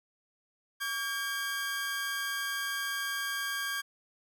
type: tone pair together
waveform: sawtooth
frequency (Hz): 1139.1 / 1611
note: C#6 / G6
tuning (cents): +47 / +47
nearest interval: tritone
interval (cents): 600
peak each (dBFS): -36 / -29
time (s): 0.8-3.82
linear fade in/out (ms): 20
effects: none